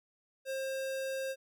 square tone, 533 Hz, C5, 32 cents sharp, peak -35 dBFS, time 0.45-1.36 s, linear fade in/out 50 ms, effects none

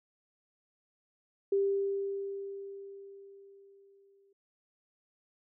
sine tone with exponential decay, 395.4 Hz, G4, 15 cents sharp, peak -24 dBFS, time 1.52-4.33 s, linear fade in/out 5 ms, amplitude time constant 610 ms, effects none

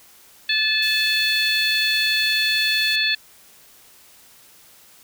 harmonic tone, 869 Hz, A5, 22 cents flat, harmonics 2 / 3 / 4 / 5, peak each -23 / -23 / -23 / -23 dBFS, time 0.49-3.15 s, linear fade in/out 5 ms
white band-stop noise, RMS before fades -35 dBFS, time 0.82-2.96 s, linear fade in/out 5 ms, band 130 to 2100 Hz, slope 24 dB/octave
effects white hiss -50 dBFS RMS until 5.03 s

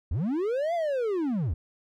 triangle linear two-way sweep, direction up then down, 61.3 to 702 to 61.3 Hz, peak -23 dBFS, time 0.11-1.54 s, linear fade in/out 5 ms, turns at 0.74 s, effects none

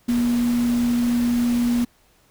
sine tone in noise, 240 Hz, B3, 49 cents flat, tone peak -17 dBFS, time 0.08-1.85 s, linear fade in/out 10 ms, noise pink, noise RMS -34 dBFS, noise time 0.08-1.85 s, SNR +14 dB, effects pink hiss -59 dBFS RMS until 2.3 s

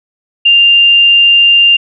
sine tone, 2794 Hz, F7, in tune, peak -3 dBFS, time 0.45-1.77 s, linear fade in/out 10 ms, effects none

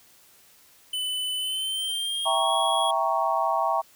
square tone with pitch glide, 3009 to 3319 Hz, F#7 to G#7, +28 to -2 cents, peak -27 dBFS, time 0.93-2.91 s, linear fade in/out 5 ms, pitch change +170 cents, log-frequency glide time 1.37-2.51 s
sine chord, E diminished seventh, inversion none, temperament equal, 659.3 / 784 / 932.3 / 1108.7 Hz, E5 / G5 / Bb5 / Db6, 0 / 0 / 0 / 0 cents, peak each -27 dBFS, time 2.25-3.82 s, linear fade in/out 20 ms
effects white hiss -56 dBFS RMS until 3.95 s

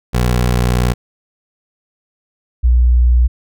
20% pulse / sine tone pair in turn, 61 / 60.68 Hz, B1 / B1, -21 / -30 cents, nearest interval unison, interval 9 cents, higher first, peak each -7 dBFS, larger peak neither, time 0.13-0.94 / 2.63-3.28 s, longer first, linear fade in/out 20 ms, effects none

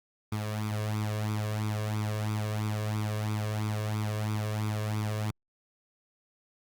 sawtooth tone with flanger, 106.7 Hz, G#2, 47 cents sharp, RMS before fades -31 dBFS, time 0.32-5.31 s, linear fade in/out 5 ms, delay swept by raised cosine 0.83 to 1.83 ms, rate 3 Hz, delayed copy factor +0.7, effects Opus 32 kbps

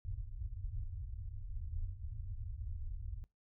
pink low-pass noise, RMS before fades -42 dBFS, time 0.05-3.24 s, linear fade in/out 0 ms, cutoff 110 Hz, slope 96 dB/octave, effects noise-tail reverb RT60 0.2 s tail -23 dB re dry

